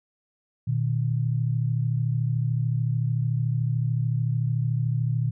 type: tone pair together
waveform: sine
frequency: 119.2 / 152.8 Hz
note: A#2 / D#3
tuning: +39 / -31 cents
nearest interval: major third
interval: 430 cents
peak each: -23 / -27 dBFS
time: 0.67-5.31 s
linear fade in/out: 10 ms
effects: none

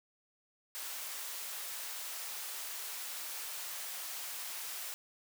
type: high-pass noise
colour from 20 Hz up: white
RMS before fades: -42 dBFS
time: 0.75-4.94 s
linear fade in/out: 0 ms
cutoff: 650 Hz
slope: 12 dB/octave
effects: none

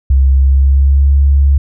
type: tone with pitch glide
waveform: sine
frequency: 67 to 69.72 Hz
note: C2 to C#2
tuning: +42 to +11 cents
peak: -5 dBFS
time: 0.1-1.58 s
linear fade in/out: 5 ms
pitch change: +69 cents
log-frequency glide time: 0.35-1.13 s
effects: none

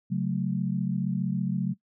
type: chord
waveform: sine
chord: F# minor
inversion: second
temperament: equal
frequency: 138.59 / 185 / 220 Hz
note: C#3 / F#3 / A3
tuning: 0 / 0 / 0 cents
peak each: -30 / -27 / -32 dBFS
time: 0.1-1.74 s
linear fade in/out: 20 ms
effects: noise-tail reverb RT60 0.1 s tail -20 dB re dry

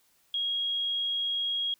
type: tone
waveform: sine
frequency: 3286 Hz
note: G#7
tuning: 19 cents flat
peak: -27 dBFS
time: 0.34-1.74 s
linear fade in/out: 2 ms
effects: white hiss -67 dBFS RMS until 1.79 s

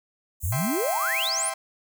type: high-pass noise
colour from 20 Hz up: white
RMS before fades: -34 dBFS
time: 0.4-1.31 s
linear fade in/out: 50 ms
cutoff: 6500 Hz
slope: 96 dB/octave
type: exponential sweep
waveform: sine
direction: up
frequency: 73.42 to 11175 Hz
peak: -24 dBFS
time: 0.43-1.5 s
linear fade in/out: 10 ms
type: chord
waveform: sawtooth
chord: C major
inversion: first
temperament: just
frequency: 654.1 / 784.9 / 1046.5 Hz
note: E5 / G5 / C6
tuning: -14 / +2 / 0 cents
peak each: -30 dBFS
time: 0.52-1.54 s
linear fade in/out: 5 ms
effects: none

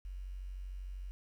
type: tone with quantisation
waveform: sine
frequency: 46.48 Hz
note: F#1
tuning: 9 cents sharp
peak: -40 dBFS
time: 0.05-1.11 s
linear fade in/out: 0 ms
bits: 11
effects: none

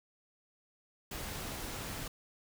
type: noise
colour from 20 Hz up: pink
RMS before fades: -41 dBFS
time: 1.11-2.08 s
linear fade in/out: 5 ms
effects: none

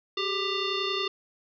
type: tone with frequency modulation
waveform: sine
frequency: 1982 Hz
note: B6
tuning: 6 cents sharp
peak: -26 dBFS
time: 0.17-1.08 s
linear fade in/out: 5 ms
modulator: 799 Hz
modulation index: 2.8
effects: none

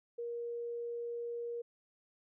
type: tone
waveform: sine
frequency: 472.3 Hz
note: A#4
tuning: 23 cents sharp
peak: -37 dBFS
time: 0.18-1.62 s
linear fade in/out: 10 ms
effects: none

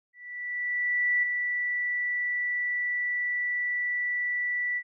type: tone with ADSR envelope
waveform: sine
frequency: 1963 Hz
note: B6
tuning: 11 cents flat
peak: -21 dBFS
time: 0.13-4.83 s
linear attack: 1100 ms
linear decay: 5 ms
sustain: -5 dB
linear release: 61 ms
effects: none

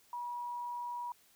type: tone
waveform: sine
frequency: 965 Hz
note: B5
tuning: 40 cents flat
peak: -37 dBFS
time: 0.13-1.12 s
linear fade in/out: 2 ms
effects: white hiss -66 dBFS RMS until 1.35 s

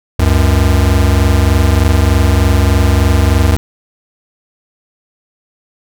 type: tone pair together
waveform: square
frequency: 69.6 / 92.9 Hz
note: C#2 / F#2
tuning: +8 / +7 cents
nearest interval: perfect fourth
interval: 499 cents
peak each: -11 dBFS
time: 0.19-3.57 s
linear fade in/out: 5 ms
effects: none

